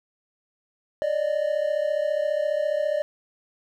triangle tone pair together, 576.3 / 611 Hz, D5 / D#5, -33 / -32 cents, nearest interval minor second, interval 101 cents, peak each -24 / -22 dBFS, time 1.02-3.02 s, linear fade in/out 0 ms, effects none

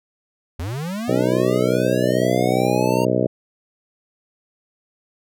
square linear sweep, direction up, 74.9 to 932.3 Hz, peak -25 dBFS, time 0.59-3.05 s, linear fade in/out 5 ms
harmonic tone, 62.4 Hz, B1, 19 cents sharp, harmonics 2 / 3 / 4 / 5 / 6 / 7 / 8 / 9 / 10, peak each -25 / -25 / -25 / -25 / -25 / -25 / -25 / -25 / -25 dBFS, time 1.08-3.27 s, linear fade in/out 5 ms
effects none

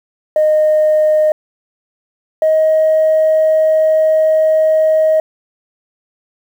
sine tone pair in turn, 616 / 629.3 Hz, D#5 / D#5, -17 / +19 cents, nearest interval unison, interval 36 cents, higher second, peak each -7 dBFS, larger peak neither, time 0.36-1.32 / 2.42-5.2 s, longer second, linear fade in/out 2 ms, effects tanh soft clip ceiling -5 dBFS + 7-bit

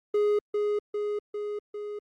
triangle tone with echo, 415.9 Hz, G#4, 2 cents sharp, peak -19 dBFS, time 0.14-0.39 s, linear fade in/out 5 ms, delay 400 ms, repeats 4, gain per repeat -3 dB, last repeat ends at 1.99 s, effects Opus 32 kbps

